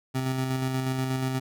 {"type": "tone with tremolo", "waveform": "25% pulse", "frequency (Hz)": 130.81, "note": "C3", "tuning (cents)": 0, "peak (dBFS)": -21, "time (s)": [0.14, 1.4], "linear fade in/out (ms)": 20, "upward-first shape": "square", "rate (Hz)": 8.3, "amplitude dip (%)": 30, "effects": []}